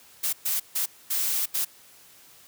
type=noise bursts at uneven times; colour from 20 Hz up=blue; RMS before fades=-26 dBFS; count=5; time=0.23-0.33 / 0.45-0.6 / 0.75-0.86 / 1.1-1.46 / 1.54-1.65 s; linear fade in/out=10 ms; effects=white hiss -53 dBFS RMS until 2.47 s + high-pass 60 Hz 12 dB/octave

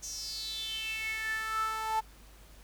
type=tone with high-pass filter sweep; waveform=sawtooth; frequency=440 Hz; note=A4; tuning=in tune; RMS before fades=-35 dBFS; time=0.02-2.01 s; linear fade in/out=20 ms; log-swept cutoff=6300 to 880 Hz; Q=8; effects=added 50 Hz sine -53 dBFS peak until 2.63 s + pink hiss -58 dBFS RMS until 2.63 s

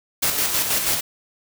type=noise with tremolo; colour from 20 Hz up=white; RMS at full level=-20 dBFS; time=0.22-1.01 s; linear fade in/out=10 ms; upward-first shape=square; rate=6.2 Hz; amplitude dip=40%; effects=none

